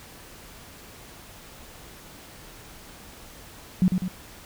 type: tone with echo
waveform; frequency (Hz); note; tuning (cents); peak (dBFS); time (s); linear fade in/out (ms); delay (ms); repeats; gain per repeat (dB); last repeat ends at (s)
sine; 184.1; F#3; -8; -15; 3.82-3.88; 0; 100; 2; -5; 4.08
effects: pink hiss -46 dBFS RMS until 4.45 s